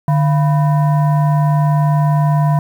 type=tone with frequency modulation; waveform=sine; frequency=150 Hz; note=D3; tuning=37 cents sharp; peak=-10 dBFS; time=0.08-2.59 s; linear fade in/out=2 ms; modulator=837 Hz; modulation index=0.53; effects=7-bit